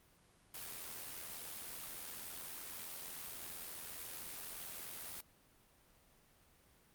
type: noise with amplitude modulation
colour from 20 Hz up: white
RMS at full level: -45 dBFS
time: 0.54-5.21 s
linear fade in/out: 5 ms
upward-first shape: sine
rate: 83.5 Hz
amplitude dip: 45%
effects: pink hiss -68 dBFS RMS until 6.94 s + Opus 32 kbps